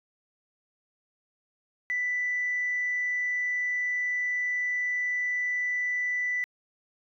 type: tone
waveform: sine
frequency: 1982 Hz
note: B6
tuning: 6 cents sharp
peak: -25 dBFS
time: 1.9-6.44 s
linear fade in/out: 0 ms
effects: tanh soft clip ceiling -21 dBFS